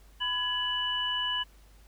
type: tone cluster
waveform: sine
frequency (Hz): 1000 / 1682 / 2963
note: B5 / G#6 / F#7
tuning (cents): +21 / +22 / +2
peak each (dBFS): -35 / -35 / -29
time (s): 0.2-1.44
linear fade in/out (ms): 20
effects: added 50 Hz sine -53 dBFS peak until 1.87 s + pink hiss -62 dBFS RMS until 1.87 s